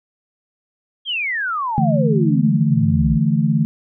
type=exponential sweep; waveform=sine; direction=down; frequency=3310 to 55 Hz; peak=-19 dBFS; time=1.05-3.19 s; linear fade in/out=50 ms
type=chord; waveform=sine; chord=D suspended second; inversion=none; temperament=equal; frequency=146.83 / 164.81 / 220 Hz; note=D3 / E3 / A3; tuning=0 / 0 / 0 cents; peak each=-18 dBFS; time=1.78-3.65 s; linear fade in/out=0 ms
effects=none